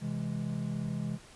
triangle chord, C augmented, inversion none, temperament equal, 130.81 / 164.81 / 207.7 Hz, C3 / E3 / G#3, 0 / 0 / 0 cents, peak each -35 / -34 / -34 dBFS, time 0-1.19 s, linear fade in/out 50 ms, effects pink hiss -54 dBFS RMS until 1.35 s + resampled to 24000 Hz

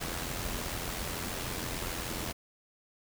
pink noise with amplitude modulation, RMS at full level -34 dBFS, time 0-2.33 s, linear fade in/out 20 ms, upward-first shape sine, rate 86.7 Hz, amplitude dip 50%, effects none

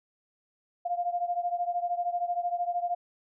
sine beating tone pair, 698.5 / 711.5 Hz, F5 / F5, 0 / +32 cents, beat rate 13 Hz, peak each -29 / -32 dBFS, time 0.85-2.95 s, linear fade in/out 10 ms, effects none

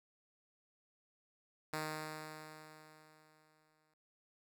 5% pulse tone with exponential decay, 155.1 Hz, D#3, 5 cents flat, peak -26 dBFS, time 1.73-3.94 s, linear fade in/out 2 ms, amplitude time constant 480 ms, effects none

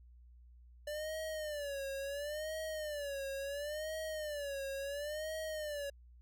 square tone with vibrato, 587.3 Hz, D5, in tune, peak -39 dBFS, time 0.87-5.9 s, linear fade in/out 5 ms, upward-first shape sine, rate 0.72 Hz, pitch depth 130 cents each way, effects added 60 Hz sine -56 dBFS peak until 6.21 s

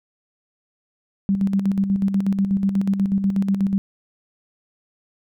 sine tone with tremolo, 196 Hz, G3, in tune, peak -15 dBFS, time 1.29-3.78 s, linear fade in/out 0 ms, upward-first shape square, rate 8.2 Hz, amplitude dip 55%, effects none

